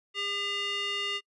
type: tone with band-pass filter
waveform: square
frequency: 403.4 Hz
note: G4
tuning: 50 cents sharp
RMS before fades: -32 dBFS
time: 0.14-1.21 s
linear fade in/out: 50 ms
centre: 2800 Hz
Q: 3.1
effects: noise-tail reverb RT60 0.1 s tail -26 dB re dry + resampled to 24000 Hz